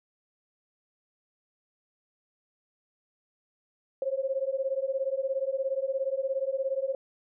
sine beating tone pair, 528 / 545 Hz, C5 / C#5, +16 / -29 cents, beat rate 17 Hz, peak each -30 dBFS, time 4.02-6.95 s, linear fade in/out 2 ms, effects none

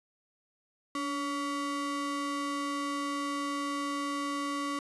square ring-modulated tone, 422.7 Hz, G#4, 31 cents sharp, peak -29 dBFS, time 0.95-4.79 s, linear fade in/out 2 ms, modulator 710 Hz, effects resampled to 24000 Hz

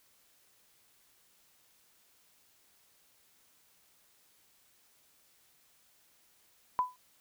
sine tone with exponential decay, 1000 Hz, B5, 21 cents sharp, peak -22 dBFS, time 6.79-6.96 s, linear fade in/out 0 ms, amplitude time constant 36 ms, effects white hiss -67 dBFS RMS until 7.2 s

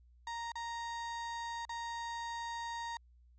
35% pulse tone with dropouts, 932.3 Hz, A#5, in tune, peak -37 dBFS, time 0.27-2.97 s, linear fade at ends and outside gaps 2 ms, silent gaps 0.519-0.555 / 1.652-1.693 s, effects added 60 Hz sine -60 dBFS peak until 3.38 s + resampled to 16000 Hz

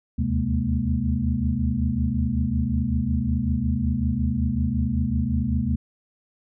sine tone cluster, 74.5 / 79.9 / 128.7 / 210.2 / 237.5 Hz, D2 / D#2 / C3 / G#3 / A#3, +25 / +47 / -28 / +21 / +33 cents, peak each -27 dBFS, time 0.18-5.76 s, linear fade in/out 10 ms, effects none

